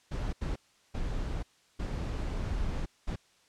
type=noise bursts at uneven times; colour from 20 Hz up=brown; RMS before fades=-33 dBFS; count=5; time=0.11-0.33 / 0.41-0.56 / 0.94-1.43 / 1.79-2.86 / 3.07-3.16 s; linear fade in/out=10 ms; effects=white hiss -65 dBFS RMS until 3.48 s + low-pass 7000 Hz 12 dB/octave